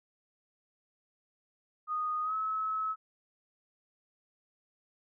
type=tone with pitch glide; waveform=sine; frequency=1238 to 1292.1 Hz; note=D#6 to E6; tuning=-9 to -35 cents; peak=-30 dBFS; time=1.87-2.96 s; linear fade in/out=50 ms; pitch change=+74 cents; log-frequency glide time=2.23-2.34 s; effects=none